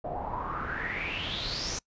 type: noise with low-pass filter sweep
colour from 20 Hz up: pink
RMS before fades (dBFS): -34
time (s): 0.04-1.79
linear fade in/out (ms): 5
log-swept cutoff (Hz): 640 to 6300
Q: 7.5
effects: noise-tail reverb RT60 0.1 s tail -24 dB re dry + resampled to 16000 Hz